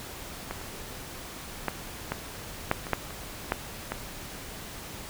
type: clicks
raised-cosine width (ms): 0.5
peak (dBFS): -17 / -26 / -11 / -13 / -7 / -22 / -8 / -25 / -9 / -14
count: 10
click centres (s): 0.51 / 0.614 / 1.683 / 2.12 / 2.714 / 2.868 / 2.933 / 3.107 / 3.521 / 3.92
effects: pink hiss -41 dBFS RMS until 5.09 s